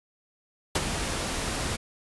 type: noise with ADSR envelope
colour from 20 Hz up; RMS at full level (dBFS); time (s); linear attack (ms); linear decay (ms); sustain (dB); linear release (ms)
pink; -22; 0.75-1.77; 5; 35; -8; 18
effects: resampled to 24000 Hz